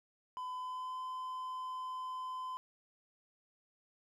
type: tone with pitch glide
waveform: triangle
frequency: 1009 to 1022.5 Hz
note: B5 to C6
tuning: +37 to -40 cents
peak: -37 dBFS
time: 0.37-2.57 s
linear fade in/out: 0 ms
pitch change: +23 cents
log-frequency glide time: 0.54-0.99 s
effects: none